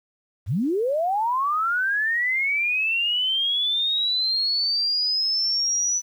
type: linear sweep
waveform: sine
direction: up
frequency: 73.42 to 5980 Hz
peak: -20 dBFS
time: 0.46-6.02 s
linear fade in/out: 50 ms
effects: 9-bit